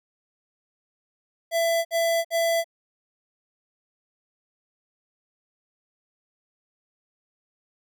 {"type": "tone bursts", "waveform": "square", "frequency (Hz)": 668, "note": "E5", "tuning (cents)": 23, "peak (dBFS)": -21, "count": 3, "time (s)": [1.51, 2.644], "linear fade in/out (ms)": 50, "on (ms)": 340, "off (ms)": 57, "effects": []}